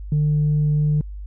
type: tone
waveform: sine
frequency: 149.7 Hz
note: D3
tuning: 33 cents sharp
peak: -14 dBFS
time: 0.12-1.01 s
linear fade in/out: 2 ms
effects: tanh soft clip ceiling -13 dBFS + added 50 Hz sine -30 dBFS peak until 1.26 s